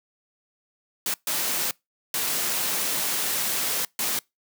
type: noise bursts at uneven times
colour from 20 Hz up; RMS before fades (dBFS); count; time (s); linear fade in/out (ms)
white; -26; 4; 1.06-1.14 / 1.27-1.71 / 2.14-3.85 / 3.99-4.19; 2
effects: noise-tail reverb RT60 0.2 s tail -25 dB re dry + high-pass 150 Hz 12 dB/octave